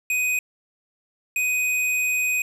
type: tone pair in turn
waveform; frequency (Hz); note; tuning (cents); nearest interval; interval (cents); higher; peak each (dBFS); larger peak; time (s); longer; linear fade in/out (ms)
square; 2500 / 2500; D#7 / D#7; +8 / +8; unison; 0; neither; -21; neither; 0.1-0.39 / 1.36-2.42; second; 2
effects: resampled to 32000 Hz + 8-bit